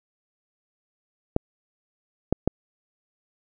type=clicks; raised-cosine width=2 ms; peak=-6 dBFS; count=3; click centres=1.364 / 2.326 / 2.476 s; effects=none